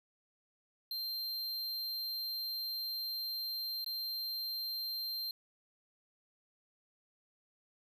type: tone with dropouts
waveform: square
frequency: 4160 Hz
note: C8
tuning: 11 cents flat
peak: -37 dBFS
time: 0.91-5.31 s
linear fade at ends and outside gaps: 2 ms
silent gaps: 3.845-3.862 s
effects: none